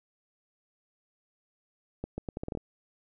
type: accelerating click train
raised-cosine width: 2 ms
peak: -21 dBFS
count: 9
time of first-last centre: 2.04-2.573 s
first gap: 140 ms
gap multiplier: 0.77
effects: none